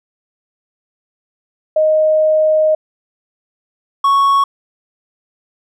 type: tone pair in turn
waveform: sine / triangle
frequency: 622.3 / 1108.8 Hz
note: D#5 / C#6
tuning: 0 / 0 cents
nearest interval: minor seventh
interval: 1000 cents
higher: second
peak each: -9 / -7 dBFS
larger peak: second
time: 1.76-2.75 / 4.04-4.44 s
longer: first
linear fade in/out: 5 ms
effects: none